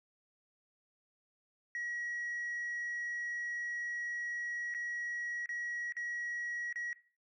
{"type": "tone with dropouts", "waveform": "sine", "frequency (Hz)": 1912, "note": "A#6", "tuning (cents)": 43, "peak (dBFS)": -34, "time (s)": [1.75, 6.93], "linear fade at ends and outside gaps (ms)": 1, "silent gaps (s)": [[4.74, 4.747], [5.459, 5.491], [5.923, 5.967], [6.727, 6.758]], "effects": ["noise-tail reverb RT60 0.4 s tail -19 dB re dry", "tanh soft clip ceiling -34 dBFS"]}